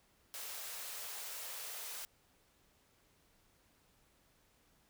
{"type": "high-pass noise", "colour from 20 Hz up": "white", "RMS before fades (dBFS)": -45, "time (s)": [0.34, 2.05], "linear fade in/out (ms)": 0, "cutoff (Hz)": 420, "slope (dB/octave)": 48, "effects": ["pink hiss -71 dBFS RMS until 4.89 s"]}